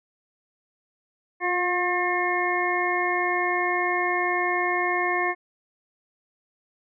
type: harmonic tone with a mistuned harmonic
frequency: 358.1 Hz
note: F4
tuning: 43 cents sharp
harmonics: 1 / 2 / 3 / 5 / 6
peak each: -28 / -28 / -28 / -28 / -28 dBFS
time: 1.4-5.35 s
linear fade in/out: 50 ms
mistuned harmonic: 1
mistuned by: -20 cents
effects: none